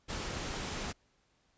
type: noise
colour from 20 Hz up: pink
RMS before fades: -38 dBFS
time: 0.08-0.93 s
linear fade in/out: 20 ms
effects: pink hiss -72 dBFS RMS until 1.57 s + resampled to 16000 Hz